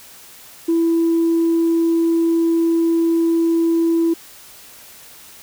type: tone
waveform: sine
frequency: 332.2 Hz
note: E4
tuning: 13 cents sharp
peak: -12 dBFS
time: 0.68-4.14 s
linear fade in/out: 10 ms
effects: tanh soft clip ceiling -10 dBFS + white hiss -42 dBFS RMS until 5.42 s